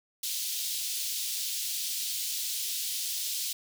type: high-pass noise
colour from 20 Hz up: pink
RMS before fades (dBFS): -33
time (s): 0.23-3.53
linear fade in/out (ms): 5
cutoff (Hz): 3400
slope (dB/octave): 24
effects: none